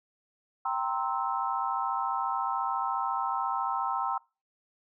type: chord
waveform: sine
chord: C dominant seventh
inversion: second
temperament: equal with one note detuned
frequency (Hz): 784 / 932.3 / 1046.5 / 1308.6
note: G5 / Bb5 / C6 / E6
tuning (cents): 0 / 0 / 0 / -13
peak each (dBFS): -33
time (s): 0.65-4.18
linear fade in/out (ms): 5
effects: noise-tail reverb RT60 0.3 s tail -24 dB re dry